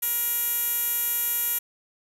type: tone with band-pass filter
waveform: 10% pulse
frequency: 475 Hz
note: A#4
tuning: 33 cents sharp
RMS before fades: -26 dBFS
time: 0.02-1.59 s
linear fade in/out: 10 ms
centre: 12000 Hz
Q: 4.1
effects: none